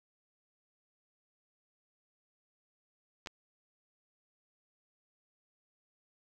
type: clicks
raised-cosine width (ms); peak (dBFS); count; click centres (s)
0.2; -26 / -24; 2; 3.261 / 3.272
effects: none